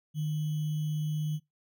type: tone with sample-and-hold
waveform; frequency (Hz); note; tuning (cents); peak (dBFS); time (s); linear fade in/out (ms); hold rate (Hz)
sine; 152.7; D#3; -32; -28; 0.14-1.4; 50; 3150
effects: noise-tail reverb RT60 0.2 s tail -23 dB re dry